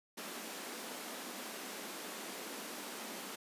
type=high-pass noise; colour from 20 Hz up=pink; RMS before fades=-45 dBFS; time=0.17-3.36 s; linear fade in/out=10 ms; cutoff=200 Hz; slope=48 dB/octave; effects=resampled to 32000 Hz